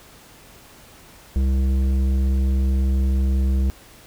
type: tone with tanh clipping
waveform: sine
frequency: 66.2 Hz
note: C2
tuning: 21 cents sharp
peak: -18 dBFS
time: 1.36-3.7 s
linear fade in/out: 0 ms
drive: 11 dB
effects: pink hiss -47 dBFS RMS until 4.06 s